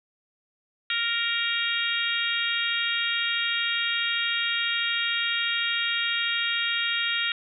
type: harmonic tone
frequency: 466.2 Hz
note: A#4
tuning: in tune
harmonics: 3 / 4 / 5 / 6 / 7 / 8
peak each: -31 / -31 / -31 / -31 / -31 / -31 dBFS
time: 0.9-7.32 s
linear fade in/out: 2 ms
effects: none